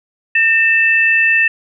sine tone pair together, 1817.2 / 2642 Hz, A#6 / E7, -45 / +3 cents, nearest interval tritone, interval 648 cents, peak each -12 dBFS, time 0.35-1.48 s, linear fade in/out 5 ms, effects none

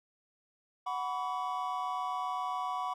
triangle chord, F# suspended fourth, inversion none, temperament equal with one note detuned, 740 / 987.8 / 1135.3 Hz, F#5 / B5 / C#6, 0 / 0 / +41 cents, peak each -35 / -35 / -35 dBFS, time 0.86-2.94 s, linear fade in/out 10 ms, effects none

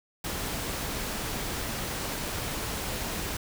pink noise, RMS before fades -33 dBFS, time 0.24-3.37 s, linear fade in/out 5 ms, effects none

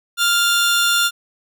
sawtooth tone pair together, 1396.9 / 3543 Hz, F6 / A7, 0 / +11 cents, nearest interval octave + major third, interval 1611 cents, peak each -12 / -16 dBFS, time 0.17-1.11 s, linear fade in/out 50 ms, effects none

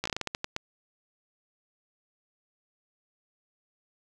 slowing click train, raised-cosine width 0.2 ms, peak -13 dBFS, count 11, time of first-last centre 0.04-0.564 s, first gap 15 ms, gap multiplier 1.26, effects none

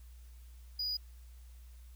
triangle tone, 4917 Hz, D#8, 21 cents flat, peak -32 dBFS, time 0.79-0.97 s, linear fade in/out 5 ms, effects added 60 Hz sine -50 dBFS peak until 1.95 s + white hiss -67 dBFS RMS until 1.95 s

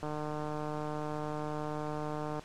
click train, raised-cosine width 1 ms, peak -24 dBFS, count 358, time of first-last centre 0.03-2.394 s, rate 151 Hz, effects pink hiss -53 dBFS RMS until 2.44 s + low-pass 7000 Hz 12 dB/octave

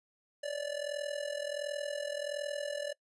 square tone with amplitude modulation, 581 Hz, D5, 19 cents flat, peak -32 dBFS, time 0.43-2.93 s, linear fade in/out 10 ms, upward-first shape sine, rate 41.4 Hz, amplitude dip 80%, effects noise-tail reverb RT60 0.1 s tail -23 dB re dry + resampled to 24000 Hz

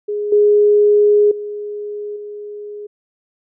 sine tone with level steps, 415.3 Hz, G#4, in tune, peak -18 / -8 / -23 / -27 dBFS, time 0.08-2.87 s, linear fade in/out 10 ms, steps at 0.32 / 1.31 / 2.16 s, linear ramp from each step 5 ms, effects none

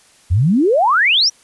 sine exponential sweep, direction up, 78.8 to 5940 Hz, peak -10 dBFS, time 0.3-1.3 s, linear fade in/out 20 ms, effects white hiss -50 dBFS RMS until 1.43 s + resampled to 24000 Hz

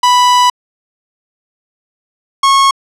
45% pulse tone pair in turn, 987.8 / 1093.9 Hz, B5 / C#6, 0 / -23 cents, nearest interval major second, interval 177 cents, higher second, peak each -6 dBFS, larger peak neither, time 0.03-0.5 / 2.43-2.71 s, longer first, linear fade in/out 5 ms, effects low-pass 8000 Hz 12 dB/octave

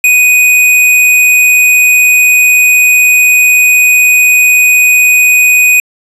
square tone, 2489 Hz, D#7, in tune, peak -4 dBFS, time 0.04-5.8 s, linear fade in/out 2 ms, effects resampled to 32000 Hz

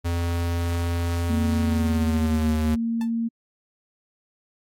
square tone with pitch glide, 85.5 to 77.95 Hz, F2 to D#2, -36 to +4 cents, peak -23 dBFS, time 0.04-2.76 s, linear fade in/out 20 ms, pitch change -160 cents, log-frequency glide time 1.62-2.55 s
sine tone, 230 Hz, A#3, 23 cents flat, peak -22 dBFS, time 1.29-3.29 s, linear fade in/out 20 ms
sawtooth tone with exponential decay, 881 Hz, A5, 2 cents sharp, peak -29 dBFS, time 3.01-3.11 s, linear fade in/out 2 ms, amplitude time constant 21 ms
effects AAC 64 kbps

